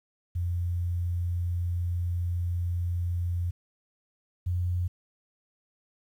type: tone pair in turn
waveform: sine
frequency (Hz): 87.31 / 88.94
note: F2 / F2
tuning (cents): 0 / +32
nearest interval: unison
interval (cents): 32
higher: second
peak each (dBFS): -26 / -25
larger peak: second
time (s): 0.35-3.51 / 4.46-4.88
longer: first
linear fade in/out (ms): 10
effects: 10-bit